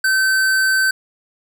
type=tone with hard clipping; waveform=sine; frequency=1540 Hz; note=G6; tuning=31 cents flat; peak=-15 dBFS; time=0.04-0.91 s; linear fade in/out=5 ms; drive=16 dB; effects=none